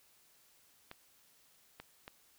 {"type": "clicks", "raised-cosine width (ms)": 0.3, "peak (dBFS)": -30, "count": 3, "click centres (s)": [0.914, 1.8, 2.079], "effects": ["white hiss -67 dBFS RMS until 2.38 s"]}